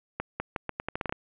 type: accelerating click train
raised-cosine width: 0.5 ms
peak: -15 dBFS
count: 11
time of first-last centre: 0.2-1.125 s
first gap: 200 ms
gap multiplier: 0.81
effects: resampled to 8000 Hz + 7-bit